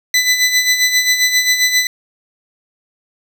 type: tone with tremolo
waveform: 20% pulse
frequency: 2000 Hz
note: B6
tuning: 21 cents sharp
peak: -4 dBFS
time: 0.14-1.87 s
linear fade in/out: 2 ms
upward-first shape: sine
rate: 7.5 Hz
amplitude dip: 60%
effects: none